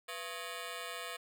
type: ring-modulated tone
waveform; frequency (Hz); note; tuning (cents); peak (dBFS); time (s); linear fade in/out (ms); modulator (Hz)
10% pulse; 587.3; D5; 0; -29; 0.08-1.17; 10; 92.1
effects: none